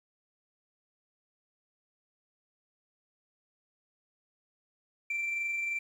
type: tone with amplitude modulation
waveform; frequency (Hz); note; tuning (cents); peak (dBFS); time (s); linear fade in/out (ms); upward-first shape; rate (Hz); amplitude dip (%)
sine; 2349; D7; 0; -27; 5.1-5.79; 5; sine; 22.9; 35
effects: tanh soft clip ceiling -28 dBFS + 10-bit